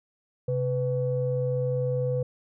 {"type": "tone pair together", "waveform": "sine", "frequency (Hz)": [132.1, 498.7], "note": ["C3", "B4"], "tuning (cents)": [17, 17], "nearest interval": "octave + major seventh", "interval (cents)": 2300, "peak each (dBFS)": -26, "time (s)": [0.48, 2.23], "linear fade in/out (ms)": 5, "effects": ["tanh soft clip ceiling -16 dBFS"]}